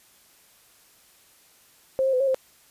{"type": "tone with pitch steps", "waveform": "sine", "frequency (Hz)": [529, 533, 507, 545, 524], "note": ["C5", "C5", "B4", "C#5", "C5"], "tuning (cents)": [19, 32, 45, -29, 2], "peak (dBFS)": -19, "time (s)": [1.99, 2.345], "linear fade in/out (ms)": 0, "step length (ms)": 71, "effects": ["white hiss -57 dBFS RMS until 2.7 s", "resampled to 32000 Hz"]}